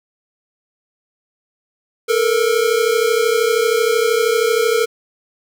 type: tone pair together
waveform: square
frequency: 440 / 472.9 Hz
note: A4 / A#4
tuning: 0 / +25 cents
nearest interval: minor second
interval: 125 cents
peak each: -17 dBFS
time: 2.08-4.86 s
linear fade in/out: 20 ms
effects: none